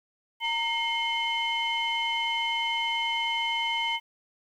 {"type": "tone cluster", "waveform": "sine", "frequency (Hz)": [923, 2138, 3047], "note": ["A#5", "C7", "G7"], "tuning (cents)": [-17, 37, -50], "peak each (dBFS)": -29, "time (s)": [0.4, 4], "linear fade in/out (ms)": 50, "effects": ["tanh soft clip ceiling -19 dBFS", "10-bit"]}